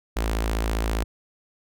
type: tone with notch filter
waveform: sawtooth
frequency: 55 Hz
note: A1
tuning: in tune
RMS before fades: -25 dBFS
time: 0.16-1.04 s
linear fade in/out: 10 ms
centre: 130 Hz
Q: 0.8
effects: none